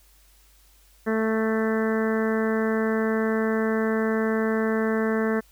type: harmonic tone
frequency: 220.9 Hz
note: A3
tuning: 7 cents sharp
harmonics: 1 / 2 / 3 / 4 / 5 / 6 / 7 / 8 / 9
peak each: -24 / -25 / -33 / -39 / -36 / -37 / -36 / -34 / -41 dBFS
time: 1.06-5.41 s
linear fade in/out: 20 ms
effects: added 50 Hz sine -56 dBFS peak until 5.51 s + white hiss -59 dBFS RMS until 5.51 s